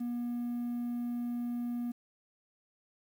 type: tone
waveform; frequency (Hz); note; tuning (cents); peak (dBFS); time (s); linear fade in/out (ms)
triangle; 240.3; B3; -47; -30; 0-1.92; 10
effects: tanh soft clip ceiling -26 dBFS + 10-bit